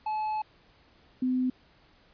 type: tone pair in turn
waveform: triangle / sine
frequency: 860 / 254.7 Hz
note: A5 / C4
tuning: -40 / -46 cents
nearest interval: octave + major sixth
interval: 2106 cents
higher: first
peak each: -26 / -24 dBFS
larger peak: second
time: 0.06-0.42 / 1.22-1.5 s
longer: first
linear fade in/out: 5 ms
effects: pink hiss -61 dBFS RMS until 2.13 s + resampled to 11025 Hz